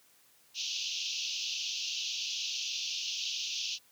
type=band-pass noise; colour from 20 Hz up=pink; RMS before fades=-36 dBFS; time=0.54-3.79 s; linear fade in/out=50 ms; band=2600 to 6400 Hz; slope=96 dB/octave; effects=white hiss -64 dBFS RMS until 3.91 s + high-pass 80 Hz 12 dB/octave